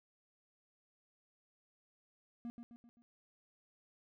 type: tone with echo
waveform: triangle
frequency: 236.2 Hz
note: A#3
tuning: 23 cents sharp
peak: -39 dBFS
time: 2.45-2.5 s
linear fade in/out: 0 ms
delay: 130 ms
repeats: 4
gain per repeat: -6 dB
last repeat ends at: 3.02 s
effects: none